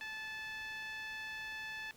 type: tone with band-pass filter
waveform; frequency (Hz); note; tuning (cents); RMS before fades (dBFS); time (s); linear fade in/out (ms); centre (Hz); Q
10% pulse; 871; A5; -18; -44; 0.01-1.91; 0; 1900; 1.9
effects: pink hiss -62 dBFS RMS until 1.96 s